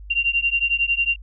sine beating tone pair, 2764 / 2775 Hz, F7 / F7, -19 / -12 cents, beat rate 11 Hz, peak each -21 dBFS, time 0.1-1.16 s, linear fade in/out 10 ms, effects added 50 Hz sine -36 dBFS peak until 1.22 s

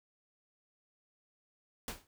pink noise with exponential decay, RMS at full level -36 dBFS, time 1.88-2.07 s, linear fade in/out 1 ms, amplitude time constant 41 ms, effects none

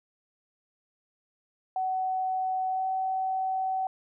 sine tone with pitch glide, 751 to 758 Hz, F#5 to F#5, +26 to +42 cents, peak -26 dBFS, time 1.76-3.87 s, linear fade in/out 2 ms, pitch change +16 cents, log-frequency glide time 2.68-2.86 s, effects none

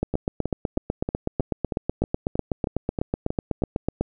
two click trains, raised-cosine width 2 ms, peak -12 / -9 dBFS, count 12 / 33, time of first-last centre 0.14-3.621 / 0.03-4.01 s, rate 3.16 / 8.04 Hz, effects none

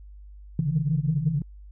sine tone cluster, 136.4 / 146.7 / 158.4 / 164.2 Hz, C#3 / D3 / D#3 / E3, -28 / -2 / +31 / -6 cents, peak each -27 dBFS, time 0.59-1.42 s, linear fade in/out 2 ms, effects tanh soft clip ceiling -12 dBFS + added 50 Hz sine -42 dBFS peak until 1.71 s

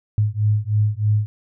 sine beating tone pair, 104.2 / 107.4 Hz, G#2 / A2, +6 / -41 cents, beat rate 3.2 Hz, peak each -19 dBFS, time 0.18-1.26 s, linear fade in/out 0 ms, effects none

